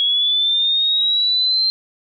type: linear sweep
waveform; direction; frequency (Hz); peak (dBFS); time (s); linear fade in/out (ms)
sine; up; 3322 to 4153; -14; 0-1.7; 0
effects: none